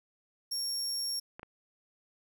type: tone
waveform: 30% pulse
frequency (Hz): 5530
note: F8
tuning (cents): -18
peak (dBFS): -28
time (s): 0.51-1.2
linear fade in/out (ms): 10
type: clicks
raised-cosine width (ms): 0.5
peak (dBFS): -29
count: 2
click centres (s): 1.395 / 1.431
effects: none